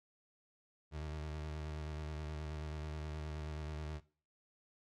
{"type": "tone with vibrato", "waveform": "30% pulse", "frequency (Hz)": 76.5, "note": "D#2", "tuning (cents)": -29, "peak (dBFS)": -38, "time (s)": [0.91, 4.01], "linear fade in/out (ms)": 50, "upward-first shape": "square", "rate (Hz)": 9.4, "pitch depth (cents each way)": 26, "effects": ["noise-tail reverb RT60 0.4 s tail -19 dB re dry", "low-pass 6000 Hz 12 dB/octave"]}